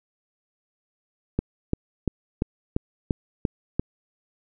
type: click train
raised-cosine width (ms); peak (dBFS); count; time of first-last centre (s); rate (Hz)
3; -9; 8; 1.39-3.795; 2.91
effects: none